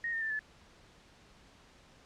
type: tone with pitch steps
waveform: sine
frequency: 1864.7 / 1819 / 1774.3 / 1730.8 Hz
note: A#6 / A#6 / A6 / A6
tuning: 0 / -43 / +14 / -29 cents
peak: -32 dBFS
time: 0.04-0.392 s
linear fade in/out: 2 ms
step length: 88 ms
effects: pink hiss -60 dBFS RMS until 2.05 s + low-pass 6000 Hz 12 dB/octave